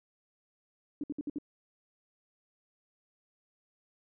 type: tone bursts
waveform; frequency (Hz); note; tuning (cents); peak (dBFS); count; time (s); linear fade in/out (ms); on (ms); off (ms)
sine; 291.2; D4; -15; -32; 5; 1.01-1.385; 2; 27; 60
effects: none